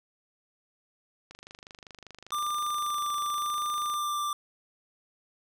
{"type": "click train", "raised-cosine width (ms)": 0.2, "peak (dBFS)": -28, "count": 67, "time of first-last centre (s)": [1.31, 3.939], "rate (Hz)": 25.1}
{"type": "tone with vibrato", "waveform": "square", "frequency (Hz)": 1188, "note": "D6", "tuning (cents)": 20, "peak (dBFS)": -29, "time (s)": [2.32, 4.33], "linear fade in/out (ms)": 2, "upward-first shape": "sine", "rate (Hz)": 0.89, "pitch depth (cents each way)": 11}
{"effects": []}